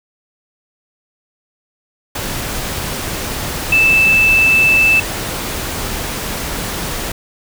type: tone in noise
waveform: sine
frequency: 2637 Hz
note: E7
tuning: in tune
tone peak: -8 dBFS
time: 3.72-5 s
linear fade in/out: 5 ms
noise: pink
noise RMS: -22 dBFS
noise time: 2.15-7.12 s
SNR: +11 dB
effects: none